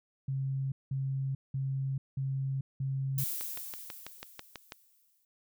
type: tone bursts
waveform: sine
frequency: 134.9 Hz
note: C#3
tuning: 47 cents flat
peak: -30 dBFS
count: 5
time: 0.28-3.24 s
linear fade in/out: 5 ms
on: 440 ms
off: 190 ms
type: noise with exponential decay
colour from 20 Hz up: violet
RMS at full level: -33 dBFS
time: 3.18-5.25 s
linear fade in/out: 2 ms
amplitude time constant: 450 ms
type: click train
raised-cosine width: 0.2 ms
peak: -23 dBFS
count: 9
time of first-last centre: 3.41-4.721 s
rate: 6.1 Hz
effects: none